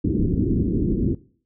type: low-pass noise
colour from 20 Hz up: white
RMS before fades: -21 dBFS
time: 0.04-1.15 s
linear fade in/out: 5 ms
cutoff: 360 Hz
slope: 48 dB/octave
effects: noise-tail reverb RT60 0.5 s tail -21 dB re dry